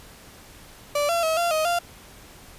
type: tone with pitch steps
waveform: 35% pulse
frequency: 583 / 680 / 641 / 689 / 627 / 694 Hz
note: D5 / F5 / E5 / F5 / D#5 / F5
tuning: -13 / -46 / -49 / -24 / +13 / -11 cents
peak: -19 dBFS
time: 0.95-1.79 s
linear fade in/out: 5 ms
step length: 140 ms
effects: pink hiss -47 dBFS RMS until 2.58 s + resampled to 32000 Hz